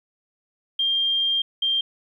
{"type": "tone pair in turn", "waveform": "sine", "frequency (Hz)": [3196, 3180], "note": ["G7", "G7"], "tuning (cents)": [33, 24], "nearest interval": "unison", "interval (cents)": 9, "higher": "first", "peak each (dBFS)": -19, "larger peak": "neither", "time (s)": [[0.79, 1.42], [1.62, 1.81]], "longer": "first", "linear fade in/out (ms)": 5, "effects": ["10-bit"]}